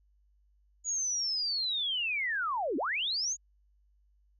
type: linear two-way sweep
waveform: sine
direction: down then up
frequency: 6840 to 244.5 to 6840 Hz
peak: -29 dBFS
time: 0.84-3.37 s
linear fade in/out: 50 ms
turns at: 2.77 s
effects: added 50 Hz sine -64 dBFS peak until 4.39 s